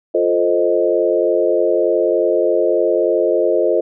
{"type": "chord", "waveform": "sine", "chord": "F dominant seventh", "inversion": "none", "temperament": "equal", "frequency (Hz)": [349.2, 440, 523.3, 622.3], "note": ["F4", "A4", "C5", "Eb5"], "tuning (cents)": [0, 0, 0, 0], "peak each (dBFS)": -18, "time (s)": [0.14, 3.81], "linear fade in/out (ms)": 10, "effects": []}